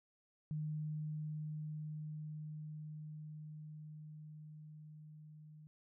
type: tone with level ramp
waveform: sine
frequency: 153 Hz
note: D#3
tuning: 29 cents flat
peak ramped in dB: -37 to -54 dBFS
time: 0.51-5.67 s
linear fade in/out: 0 ms
effects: none